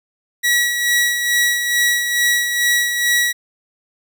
sawtooth tone with tremolo, 1927 Hz, B6, 43 cents flat, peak -9 dBFS, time 0.43-3.33 s, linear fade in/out 20 ms, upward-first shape sine, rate 2.3 Hz, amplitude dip 50%, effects none

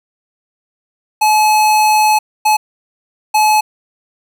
square tone bursts at uneven times, 856 Hz, A5, 48 cents flat, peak -9 dBFS, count 3, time 1.21-2.19 / 2.45-2.57 / 3.34-3.61 s, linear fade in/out 10 ms, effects none

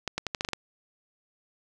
clicks, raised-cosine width 0.2 ms, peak -12 dBFS, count 8, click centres 0.077 / 0.18 / 0.267 / 0.348 / 0.409 / 0.449 / 0.488 / 0.533 s, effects none

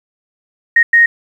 sine tone bursts at uneven times, 1864.7 Hz, A#6, in tune, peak -5 dBFS, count 2, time 0.76-0.83 / 0.93-1.06 s, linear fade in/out 5 ms, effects 7-bit

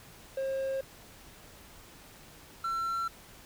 triangle tone pair in turn, 536 / 1350.6 Hz, C5 / E6, +42 / +42 cents, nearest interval octave + major third, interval 1600 cents, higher second, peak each -28 dBFS, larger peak neither, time 0.37-0.81 / 2.64-3.08 s, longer neither, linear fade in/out 5 ms, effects pink hiss -53 dBFS RMS until 3.45 s

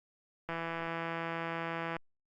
click train, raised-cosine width 0.5 ms, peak -22 dBFS, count 246, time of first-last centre 0.49-1.966 s, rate 166 Hz, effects Opus 48 kbps

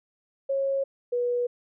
sine tone pair in turn, 546 / 486.4 Hz, C#5 / B4, -26 / -26 cents, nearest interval major second, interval 200 cents, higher first, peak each -23 dBFS, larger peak neither, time 0.49-0.84 / 1.12-1.47 s, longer neither, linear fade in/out 10 ms, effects none

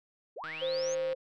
sine linear sweep, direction up, 353.9 to 6645 Hz, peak -38 dBFS, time 0.36-0.95 s, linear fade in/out 10 ms
click train, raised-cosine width 0.3 ms, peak -29 dBFS, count 110, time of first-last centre 0.44-1.13 s, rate 158 Hz
sine tone, 523 Hz, C5, 1 cent flat, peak -29 dBFS, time 0.61-1.15 s, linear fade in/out 20 ms
effects none

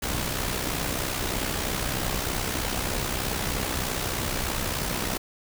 pink noise with amplitude modulation, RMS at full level -26 dBFS, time 0.02-5.18 s, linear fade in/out 10 ms, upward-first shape sine, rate 63.2 Hz, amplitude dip 55%, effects none

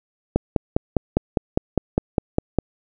click train, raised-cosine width 2 ms, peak -3 dBFS, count 12, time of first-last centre 0.36-2.587 s, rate 4.94 Hz, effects none

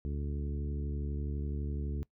harmonic tone with a mistuned harmonic, 72.1 Hz, D2, 31 cents flat, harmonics 1 / 2 / 3 / 4 / 5 / 6, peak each -34 / -40 / -44 / -46 / -48 / -50 dBFS, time 0.05-2.03 s, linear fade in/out 0 ms, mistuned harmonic 1, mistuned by +17 cents, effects noise-tail reverb RT60 0.1 s tail -21 dB re dry

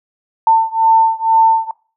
sine beating tone pair, 896 / 898.1 Hz, A5 / A5, +31 / +35 cents, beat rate 2.1 Hz, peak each -11 / -12 dBFS, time 0.47-1.71 s, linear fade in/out 2 ms, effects noise-tail reverb RT60 0.4 s tail -23 dB re dry

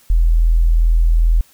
sine tone, 41.23 Hz, E1, 1 cent sharp, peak -9 dBFS, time 0.1-1.41 s, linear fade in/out 0 ms, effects white hiss -51 dBFS RMS until 1.53 s

